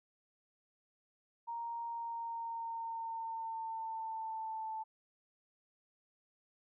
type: tone with pitch glide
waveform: sine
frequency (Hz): 932.3 to 880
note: A#5 to A5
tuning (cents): 0 to 0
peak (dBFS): -38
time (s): 1.47-4.84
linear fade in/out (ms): 20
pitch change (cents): -100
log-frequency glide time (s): 1.86-4.73
effects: none